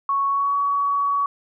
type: tone with pitch glide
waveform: sine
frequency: 1108.7 to 1128.7 Hz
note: C#6 to C#6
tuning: 0 to +31 cents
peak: -18 dBFS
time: 0.09-1.26 s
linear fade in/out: 2 ms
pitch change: +31 cents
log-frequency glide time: 0.27-0.55 s
effects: none